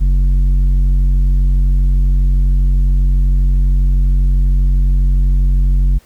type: tone with tanh clipping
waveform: sine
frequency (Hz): 46.25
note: F#1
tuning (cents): 0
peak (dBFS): -10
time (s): 0-5.99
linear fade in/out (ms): 20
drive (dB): 8
effects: pink hiss -50 dBFS RMS until 6.05 s